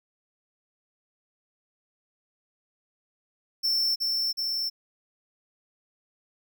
square tone with echo, 5380 Hz, E8, 34 cents sharp, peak -23 dBFS, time 3.63-3.96 s, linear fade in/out 20 ms, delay 370 ms, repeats 2, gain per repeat -2 dB, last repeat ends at 4.7 s, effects none

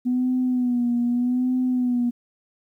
sine tone with vibrato, 246.9 Hz, B3, in tune, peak -18 dBFS, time 0.05-2.11 s, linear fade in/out 20 ms, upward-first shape sine, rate 0.82 Hz, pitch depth 52 cents each way, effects tanh soft clip ceiling -14 dBFS + 10-bit

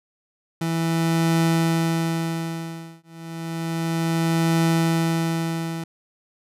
30% pulse tone with tremolo, 164.81 Hz, E3, in tune, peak -14 dBFS, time 0.61-5.84 s, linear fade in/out 5 ms, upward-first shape triangle, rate 0.31 Hz, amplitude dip 100%, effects resampled to 32000 Hz

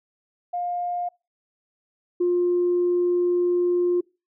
sine tone pair in turn, 707 / 353.5 Hz, F5 / F4, +21 / +21 cents, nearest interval octave, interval 1200 cents, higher first, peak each -24 / -17 dBFS, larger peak second, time 0.53-1.09 / 2.2-4.01 s, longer second, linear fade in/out 10 ms, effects noise-tail reverb RT60 0.3 s tail -26 dB re dry + tanh soft clip ceiling -14 dBFS

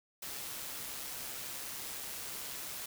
white noise with amplitude modulation, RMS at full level -41 dBFS, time 0.22-2.86 s, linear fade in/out 5 ms, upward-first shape sine, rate 134 Hz, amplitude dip 30%, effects none

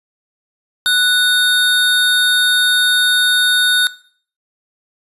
square tone pair together, 1480 / 3680 Hz, F#6 / A#7, 0 / -23 cents, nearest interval octave + major third, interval 1577 cents, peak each -15 dBFS, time 0.86-3.87 s, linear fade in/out 0 ms, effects noise-tail reverb RT60 0.5 s tail -18 dB re dry + resampled to 32000 Hz

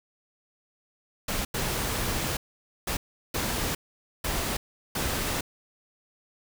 pink noise bursts at uneven times, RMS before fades -29 dBFS, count 6, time 1.28-1.45 / 1.54-2.37 / 2.87-2.97 / 3.34-3.75 / 4.24-4.57 / 4.95-5.41 s, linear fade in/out 5 ms, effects none

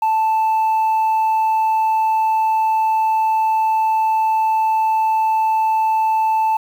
sine tone, 880 Hz, A5, in tune, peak -11 dBFS, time 0.02-6.57 s, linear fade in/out 5 ms, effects tanh soft clip ceiling -13 dBFS + 7-bit

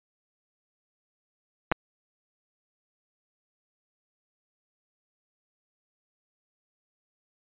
clicks, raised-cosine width 0.5 ms, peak -8 dBFS, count 2, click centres 1.716 / 1.722 s, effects resampled to 8000 Hz

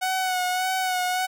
sawtooth tone with vibrato, 740 Hz, F#5, in tune, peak -19 dBFS, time 0.01-1.27 s, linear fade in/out 20 ms, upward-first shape sine, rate 1.7 Hz, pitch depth 32 cents each way, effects none

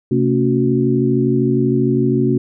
sine tone cluster, 131.5 / 227.1 / 279.8 / 366.8 Hz, C3 / A#3 / C#4 / F#4, +9 / -45 / +16 / -15 cents, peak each -18 dBFS, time 0.11-2.38 s, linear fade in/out 5 ms, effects none

